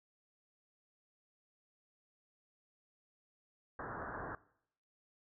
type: low-pass noise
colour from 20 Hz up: white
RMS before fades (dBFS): -44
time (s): 3.79-4.35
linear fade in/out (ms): 2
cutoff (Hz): 1700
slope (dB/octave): 96
effects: noise-tail reverb RT60 0.7 s tail -21 dB re dry